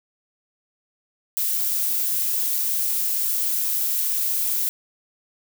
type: noise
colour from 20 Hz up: violet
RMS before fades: -23 dBFS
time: 1.37-4.69 s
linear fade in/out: 0 ms
effects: none